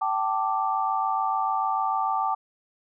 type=chord; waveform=sine; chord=G suspended second; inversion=none; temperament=equal with one note detuned; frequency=773.2 / 880 / 1174.7 Hz; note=G5 / A5 / D6; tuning=-24 / 0 / 0 cents; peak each=-27 dBFS; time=0.01-2.35 s; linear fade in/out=10 ms; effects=none